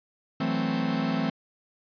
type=chord; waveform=45% pulse; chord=F# half-diminished seventh; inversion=third; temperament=equal; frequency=164.81 / 185 / 220 / 261.6 Hz; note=E3 / F#3 / A3 / C4; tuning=0 / 0 / 0 / 0 cents; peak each=-31 / -33 / -30 / -29 dBFS; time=0.4-1.3 s; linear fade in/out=5 ms; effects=resampled to 11025 Hz